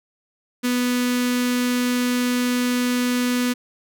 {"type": "tone with notch filter", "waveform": "sawtooth", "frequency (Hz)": 246.9, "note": "B3", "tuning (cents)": 0, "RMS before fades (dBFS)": -21, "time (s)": [0.63, 3.54], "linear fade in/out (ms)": 20, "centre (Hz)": 710, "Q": 0.72, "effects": []}